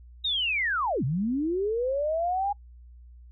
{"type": "linear two-way sweep", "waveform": "sine", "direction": "down then up", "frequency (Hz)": [3795, 120, 825], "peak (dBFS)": -24, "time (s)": [0.24, 2.53], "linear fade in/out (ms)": 10, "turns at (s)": 1.04, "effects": ["noise-tail reverb RT60 0.1 s tail -26 dB re dry", "added 60 Hz sine -46 dBFS peak until 3.31 s"]}